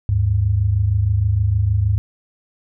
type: tone pair together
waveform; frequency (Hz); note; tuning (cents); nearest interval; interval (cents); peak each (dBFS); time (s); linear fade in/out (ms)
sine; 76.16 / 102.6; D#2 / G#2; -36 / -21; perfect fourth; 515; -20 / -15; 0.09-1.98; 0
effects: none